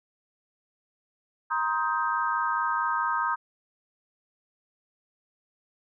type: chord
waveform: sine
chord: C minor seventh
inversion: third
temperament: just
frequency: 941.9 / 1046.5 / 1255.8 / 1569.8 Hz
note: Bb5 / C6 / Eb6 / G6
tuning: +18 / 0 / +16 / +2 cents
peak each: -29 / -32 / -28 / -31 dBFS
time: 1.5-3.36 s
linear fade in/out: 20 ms
effects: none